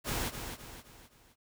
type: noise with echo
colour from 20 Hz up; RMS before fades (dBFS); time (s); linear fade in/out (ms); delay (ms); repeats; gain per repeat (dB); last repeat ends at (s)
pink; -34; 0.04-0.32; 50; 260; 4; -7; 1.36
effects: none